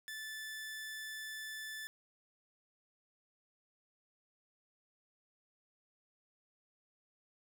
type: tone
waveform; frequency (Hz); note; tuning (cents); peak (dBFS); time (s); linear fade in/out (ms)
sawtooth; 1750; A6; -10; -39; 0.08-1.87; 0
effects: none